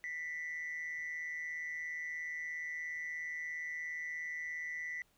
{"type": "tone with amplitude modulation", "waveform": "sine", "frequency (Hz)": 1977, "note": "B6", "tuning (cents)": 1, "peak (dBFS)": -34, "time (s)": [0.04, 5.02], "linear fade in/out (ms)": 0, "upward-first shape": "sine", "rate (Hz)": 157, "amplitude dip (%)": 65, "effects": ["tanh soft clip ceiling -34 dBFS", "pink hiss -72 dBFS RMS until 5.17 s"]}